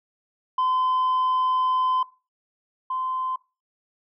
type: tone pair in turn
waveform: sine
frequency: 1024 / 1032.3 Hz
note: C6 / C6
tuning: -38 / -24 cents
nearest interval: unison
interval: 14 cents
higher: second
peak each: -17 / -24 dBFS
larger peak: first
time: 0.58-2.03 / 2.9-3.36 s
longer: first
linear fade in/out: 5 ms
effects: noise-tail reverb RT60 0.3 s tail -20 dB re dry + tanh soft clip ceiling -18 dBFS